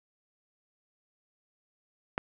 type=click; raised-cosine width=0.5 ms; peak=-14 dBFS; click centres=2.179 s; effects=none